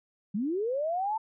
sine linear sweep, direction up, 185 to 902 Hz, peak -27 dBFS, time 0.34-1.18 s, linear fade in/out 10 ms, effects none

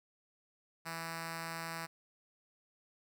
5% pulse tone with notch filter, 164.81 Hz, E3, in tune, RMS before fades -42 dBFS, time 0.85-1.87 s, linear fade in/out 20 ms, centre 410 Hz, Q 1, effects none

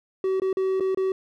triangle tone with dropouts, 380 Hz, F#4, 46 cents sharp, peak -19 dBFS, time 0.24-1.12 s, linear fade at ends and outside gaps 2 ms, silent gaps 0.399-0.419 / 0.529-0.57 / 0.799-0.806 / 0.947-0.973 s, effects none

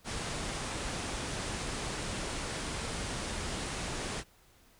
pink low-pass noise, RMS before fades -37 dBFS, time 0.04-4.24 s, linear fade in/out 50 ms, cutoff 10000 Hz, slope 96 dB/octave, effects pink hiss -63 dBFS RMS until 4.79 s

